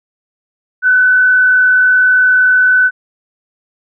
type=tone with frequency modulation; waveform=sine; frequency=1503 Hz; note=F#6; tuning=27 cents sharp; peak=-6 dBFS; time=0.82-2.91 s; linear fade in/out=50 ms; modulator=41.3 Hz; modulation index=0.4; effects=none